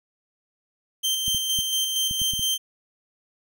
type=tone with tremolo; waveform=sawtooth; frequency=3136 Hz; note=G7; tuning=in tune; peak=-18 dBFS; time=1.03-2.58 s; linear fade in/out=20 ms; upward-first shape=square; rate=4.3 Hz; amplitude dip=35%
type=clicks; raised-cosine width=5 ms; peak=-24 dBFS; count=7; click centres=1.281 / 1.347 / 1.589 / 2.111 / 2.217 / 2.336 / 2.394 s
effects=none